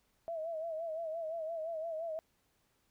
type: tone with vibrato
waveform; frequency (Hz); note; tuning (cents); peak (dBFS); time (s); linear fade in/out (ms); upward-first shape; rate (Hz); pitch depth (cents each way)
sine; 650; E5; -24; -36; 0.28-2.19; 0; sine; 5.8; 72
effects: pink hiss -75 dBFS RMS until 2.9 s